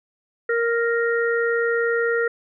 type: harmonic tone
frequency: 466.1 Hz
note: A#4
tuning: in tune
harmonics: 1 / 3 / 4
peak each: -20 / -25 / -26 dBFS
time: 0.49-2.28 s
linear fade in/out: 5 ms
effects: none